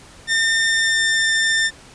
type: tone with pitch glide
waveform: sawtooth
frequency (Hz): 1808 to 1795.5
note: A6 to A6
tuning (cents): +47 to +35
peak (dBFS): -12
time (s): 0.27-1.71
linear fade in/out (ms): 50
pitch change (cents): -12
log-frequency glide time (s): 0.67-1.23
effects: pink hiss -44 dBFS RMS until 1.94 s + resampled to 22050 Hz